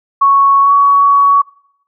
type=tone with pitch glide; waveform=sine; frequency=1108.7 to 1124.2 Hz; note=C#6 to C#6; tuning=0 to +24 cents; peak=-5 dBFS; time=0.21-1.42 s; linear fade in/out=10 ms; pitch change=+24 cents; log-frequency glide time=0.62-0.7 s; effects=noise-tail reverb RT60 0.7 s tail -23 dB re dry